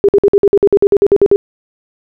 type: tone bursts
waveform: sine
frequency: 402.8 Hz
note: G4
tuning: 47 cents sharp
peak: -4 dBFS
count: 14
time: 0.04-1.36 s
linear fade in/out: 0 ms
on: 46 ms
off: 52 ms
effects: none